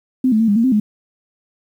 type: tone with pitch steps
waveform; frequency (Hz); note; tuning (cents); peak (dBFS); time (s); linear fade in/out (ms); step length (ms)
sine; 257.8 / 217.2 / 226 / 203.1 / 229.8 / 260.8 / 210.9; C4 / A3 / A3 / G#3 / A#3 / C4 / G#3; -26 / -22 / +47 / -38 / -25 / -5 / +27; -11; 0.24-0.8; 5; 80
effects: 8-bit